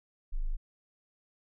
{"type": "tone", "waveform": "sine", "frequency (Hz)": 26, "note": "G#0", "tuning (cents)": 3, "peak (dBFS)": -28, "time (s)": [0.32, 0.57], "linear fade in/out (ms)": 20, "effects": []}